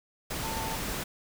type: tone in noise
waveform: sine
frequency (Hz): 892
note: A5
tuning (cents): +23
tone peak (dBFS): -36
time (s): 0.43-0.76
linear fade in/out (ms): 10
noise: pink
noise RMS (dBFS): -34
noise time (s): 0.3-1.04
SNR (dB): -5
effects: none